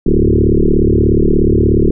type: tone with frequency modulation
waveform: sine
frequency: 164.81 Hz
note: E3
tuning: in tune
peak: -7 dBFS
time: 0.06-1.91 s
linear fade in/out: 5 ms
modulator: 36.8 Hz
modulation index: 6.6
effects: none